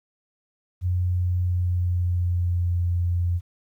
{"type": "tone with pitch glide", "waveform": "sine", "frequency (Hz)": [90.1, 87.54], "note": ["F#2", "F2"], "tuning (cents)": [-45, 5], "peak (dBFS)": -20, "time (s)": [0.81, 3.41], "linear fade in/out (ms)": 50, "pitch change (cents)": -50, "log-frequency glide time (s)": [1.09, 2.78], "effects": ["10-bit"]}